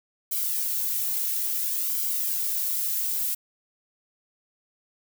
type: noise with flanger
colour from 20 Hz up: violet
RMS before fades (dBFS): -27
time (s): 0.31-3.35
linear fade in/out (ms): 10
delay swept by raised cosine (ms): 1.1 to 2.6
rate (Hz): 0.59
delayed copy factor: -0.55
effects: none